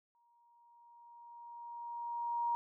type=tone with exponential growth; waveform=sine; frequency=944 Hz; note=A#5; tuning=22 cents sharp; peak=-30 dBFS; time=0.15-2.55 s; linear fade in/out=0 ms; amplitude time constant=520 ms; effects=none